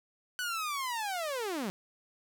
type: linear sweep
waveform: sawtooth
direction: down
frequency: 1501 to 174.6 Hz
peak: -29 dBFS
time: 0.39-1.7 s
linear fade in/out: 0 ms
effects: none